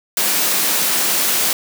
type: high-pass noise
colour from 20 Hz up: white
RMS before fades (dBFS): -17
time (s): 0.17-1.53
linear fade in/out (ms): 2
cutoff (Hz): 160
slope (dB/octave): 48
effects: none